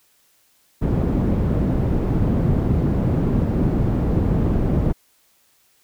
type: low-pass noise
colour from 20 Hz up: white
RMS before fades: -19 dBFS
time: 0.81-4.93 s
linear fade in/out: 20 ms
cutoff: 210 Hz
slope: 12 dB/octave
effects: white hiss -60 dBFS RMS until 5.83 s